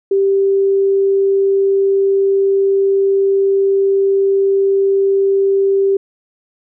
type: tone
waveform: sine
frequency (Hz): 392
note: G4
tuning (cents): 0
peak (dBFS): -10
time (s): 0.11-5.97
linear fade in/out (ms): 5
effects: none